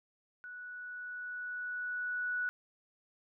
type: tone with level ramp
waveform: sine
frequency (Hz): 1474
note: F#6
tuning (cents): -7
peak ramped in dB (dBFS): -44 to -31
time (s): 0.44-2.49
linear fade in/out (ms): 0
effects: none